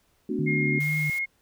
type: chord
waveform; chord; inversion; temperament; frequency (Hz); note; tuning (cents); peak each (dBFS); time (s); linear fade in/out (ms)
sine; B minor seventh; third; equal with one note detuned; 220 / 252.6 / 293.7 / 370; A3 / B3 / D4 / F#4; 0 / +39 / 0 / 0; -31; 0.29-0.79; 5
type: tone with vibrato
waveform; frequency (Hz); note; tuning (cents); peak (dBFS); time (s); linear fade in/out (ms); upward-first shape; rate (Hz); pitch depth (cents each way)
sine; 150; D3; +37; -26; 0.39-1.1; 2; sine; 2.2; 50
type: tone with pitch glide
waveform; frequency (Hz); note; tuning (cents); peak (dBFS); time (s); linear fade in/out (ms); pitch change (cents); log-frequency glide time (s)
sine; 2136 to 2153; C7 to C7; +35 to +49; -25; 0.46-1.26; 20; +14; 0.74-1.12
type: band-stop noise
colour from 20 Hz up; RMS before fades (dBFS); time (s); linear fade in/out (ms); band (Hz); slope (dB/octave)
white; -44; 0.8-1.19; 5; 140 to 560; 24
effects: pink hiss -67 dBFS RMS until 1.41 s

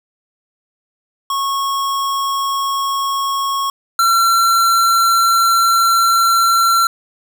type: tone pair in turn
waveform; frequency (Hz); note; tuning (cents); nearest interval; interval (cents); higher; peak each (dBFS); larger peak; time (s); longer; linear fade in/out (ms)
square; 1098 / 1358.8; C#6 / F6; -17 / -48; major third; 369; second; -17 / -11; second; 1.3-3.7 / 3.99-6.87; second; 2
effects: none

